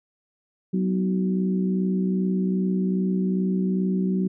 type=harmonic tone with a mistuned harmonic; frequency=62.5 Hz; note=B1; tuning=21 cents sharp; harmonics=3 / 4 / 5 / 6; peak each=-21 / -32 / -34 / -31 dBFS; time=0.73-4.28 s; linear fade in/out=10 ms; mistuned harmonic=5; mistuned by=+25 cents; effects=none

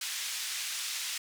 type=band-pass noise; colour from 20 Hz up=white; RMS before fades=-36 dBFS; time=0.01-1.18 s; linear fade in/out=5 ms; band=1900 to 7100 Hz; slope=12 dB/octave; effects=none

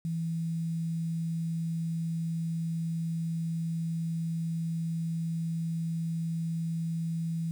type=tone with quantisation; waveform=sine; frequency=164.81 Hz; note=E3; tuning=in tune; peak=-29 dBFS; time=0.05-7.51 s; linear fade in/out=0 ms; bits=9; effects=none

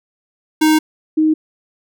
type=tone pair in turn; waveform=square / sine; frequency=311.1 / 312.2 Hz; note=D#4 / D#4; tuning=0 / +6 cents; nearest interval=unison; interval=6 cents; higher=second; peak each=-10 dBFS; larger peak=neither; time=0.61-0.79 / 1.17-1.34 s; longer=first; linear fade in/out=10 ms; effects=none

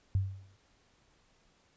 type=tone with exponential decay; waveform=sine; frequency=96.3 Hz; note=G2; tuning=30 cents flat; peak=-23 dBFS; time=0.15-0.56 s; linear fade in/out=0 ms; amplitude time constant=87 ms; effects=pink hiss -68 dBFS RMS until 1.76 s + resampled to 16000 Hz

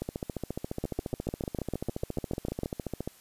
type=two click trains; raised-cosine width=2 ms; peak=-17 / -19 dBFS; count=13 / 45; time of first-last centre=0.84-2.634 / 0.02-3.076 s; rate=6.69 / 14.4 Hz; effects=white hiss -57 dBFS RMS until 3.2 s + resampled to 32000 Hz

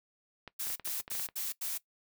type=clicks; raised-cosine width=0.3 ms; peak=-28 dBFS; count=11; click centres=0.477 / 0.67 / 0.702 / 0.797 / 0.875 / 1 / 1.079 / 1.116 / 1.152 / 1.197 / 1.288 s
type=noise bursts; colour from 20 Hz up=blue; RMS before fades=-36 dBFS; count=5; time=0.59-1.78 s; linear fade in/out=10 ms; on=170 ms; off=85 ms
effects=noise-tail reverb RT60 0.1 s tail -19 dB re dry

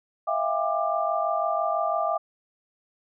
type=tone cluster; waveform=sine; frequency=649 / 695 / 801 / 1187 Hz; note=E5 / F5 / G5 / D6; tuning=-27 / -9 / +37 / +18 cents; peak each=-27 / -28 / -31 / -28 dBFS; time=0.27-2.18 s; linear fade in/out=10 ms; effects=none

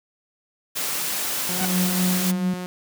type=high-pass noise; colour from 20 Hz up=white; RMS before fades=-26 dBFS; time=0.75-2.32 s; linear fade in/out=20 ms; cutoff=120 Hz; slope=24 dB/octave
type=tone with exponential growth; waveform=sawtooth; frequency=748 Hz; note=F#5; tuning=19 cents sharp; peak=-20 dBFS; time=1.46-1.65 s; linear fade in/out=0 ms; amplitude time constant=40 ms
type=tone with vibrato; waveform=sawtooth; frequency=180 Hz; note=F#3; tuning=47 cents flat; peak=-25 dBFS; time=1.49-2.66 s; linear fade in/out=0 ms; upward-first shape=sine; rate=2 Hz; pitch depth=8 cents each way
type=tone with pitch glide; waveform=sine; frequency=183.6 to 185.41 Hz; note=F#3 to F#3; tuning=-13 to +4 cents; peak=-21 dBFS; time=1.61-2.54 s; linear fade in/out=5 ms; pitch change=+17 cents; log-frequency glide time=2.15-2.25 s
effects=none

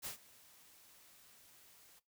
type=noise with ADSR envelope; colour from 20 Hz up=white; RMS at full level=-42 dBFS; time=0.02-2 s; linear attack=39 ms; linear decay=110 ms; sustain=-21 dB; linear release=19 ms; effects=noise-tail reverb RT60 0.2 s tail -18 dB re dry

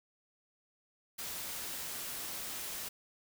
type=noise; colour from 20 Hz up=white; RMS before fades=-41 dBFS; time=1.18-2.89 s; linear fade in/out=10 ms; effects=none

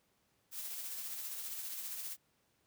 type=noise with tremolo; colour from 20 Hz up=blue; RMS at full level=-41 dBFS; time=0.51-2.17 s; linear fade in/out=50 ms; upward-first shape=triangle; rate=15 Hz; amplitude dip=40%; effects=pink hiss -75 dBFS RMS until 2.66 s + high-pass 80 Hz 12 dB/octave

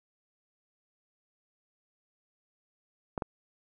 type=clicks; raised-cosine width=1 ms; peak=-18 dBFS; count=2; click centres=3.178 / 3.222 s; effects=none

